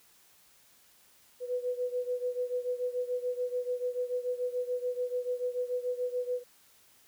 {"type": "beating tone pair", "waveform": "sine", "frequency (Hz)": [493.9, 500.8], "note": ["B4", "B4"], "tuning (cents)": [0, 24], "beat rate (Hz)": 6.9, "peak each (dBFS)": [-32, -35], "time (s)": [1.4, 6.44], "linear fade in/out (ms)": 50, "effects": ["white hiss -62 dBFS RMS until 7.07 s"]}